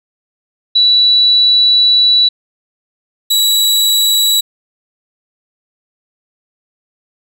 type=tone pair in turn; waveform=sine / sawtooth; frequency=3942 / 3908 Hz; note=B7 / B7; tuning=-4 / -19 cents; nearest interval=unison; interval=15 cents; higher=first; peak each=-6 dBFS; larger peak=neither; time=0.75-2.29 / 3.3-4.41 s; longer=first; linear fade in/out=10 ms; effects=none